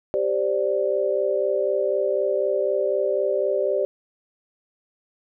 sine chord, G suspended fourth, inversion none, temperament equal, 392 / 523.3 / 587.3 Hz, G4 / C5 / D5, 0 / 0 / 0 cents, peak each -24 / -25 / -23 dBFS, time 0.14-3.85 s, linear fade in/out 0 ms, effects none

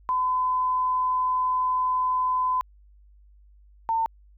sine tone pair in turn, 1014 / 903.4 Hz, B5 / A5, +45 / +45 cents, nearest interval major second, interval 200 cents, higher first, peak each -21 dBFS, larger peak neither, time 0.09-2.61 / 3.89-4.06 s, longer first, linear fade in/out 0 ms, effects added 50 Hz sine -51 dBFS peak until 4.37 s

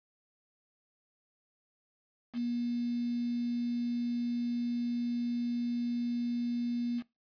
sine tone with quantisation, 239.3 Hz, A#3, 46 cents sharp, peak -30 dBFS, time 2.33-7.03 s, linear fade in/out 50 ms, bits 8, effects noise-tail reverb RT60 0.2 s tail -19 dB re dry + resampled to 11025 Hz

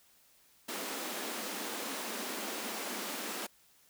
pink high-pass noise, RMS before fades -39 dBFS, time 0.68-3.47 s, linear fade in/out 10 ms, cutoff 200 Hz, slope 96 dB/octave, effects white hiss -65 dBFS RMS until 3.89 s

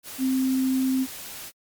sine tone in noise, 261.6 Hz, C4, in tune, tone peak -20 dBFS, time 0.18-1.07 s, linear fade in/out 50 ms, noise white, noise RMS -38 dBFS, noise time 0.03-1.52 s, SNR +15 dB, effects MP3 96 kbps

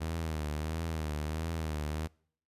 sawtooth tone with vibrato, 78.4 Hz, D#2, 14 cents sharp, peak -29 dBFS, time 0-2.08 s, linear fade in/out 20 ms, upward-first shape triangle, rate 1.5 Hz, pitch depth 98 cents each way, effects noise-tail reverb RT60 0.6 s tail -26 dB re dry + resampled to 32000 Hz

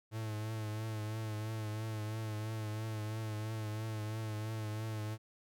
45% pulse tone with vibrato, 108.7 Hz, A2, 21 cents flat, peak -37 dBFS, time 0.11-5.18 s, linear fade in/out 50 ms, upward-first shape triangle, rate 3 Hz, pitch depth 48 cents each way, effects none

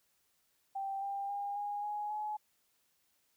sine tone with pitch steps, 783 / 795.3 / 807.8 / 820.5 / 833.4 / 846.5 Hz, G5 / G5 / G#5 / G#5 / G#5 / G#5, -2 / +25 / -48 / -21 / +6 / +33 cents, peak -35 dBFS, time 0.75-2.37 s, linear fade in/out 10 ms, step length 270 ms, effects white hiss -75 dBFS RMS until 3.36 s

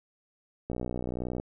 click train, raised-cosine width 2 ms, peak -20 dBFS, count 44, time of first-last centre 0.7-1.399 s, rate 61.5 Hz, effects none

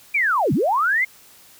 sine linear two-way sweep, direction down then up, 2424 to 116.54 to 2159 Hz, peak -16 dBFS, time 0.14-1.05 s, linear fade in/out 10 ms, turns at 0.53 s, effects white hiss -49 dBFS RMS until 1.59 s

